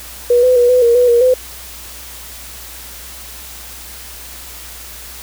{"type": "tone with pitch steps", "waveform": "sine", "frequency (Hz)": [484.4, 505, 484.9, 501, 470.5, 492.8, 474, 508], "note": ["B4", "B4", "B4", "B4", "A#4", "B4", "A#4", "B4"], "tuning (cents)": [-34, 39, -32, 25, 16, -4, 29, 49], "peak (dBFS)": -7, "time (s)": [0.3, 1.34], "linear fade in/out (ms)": 5, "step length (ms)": 130, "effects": ["added 60 Hz sine -38 dBFS peak until 5.22 s", "white hiss -33 dBFS RMS until 5.22 s"]}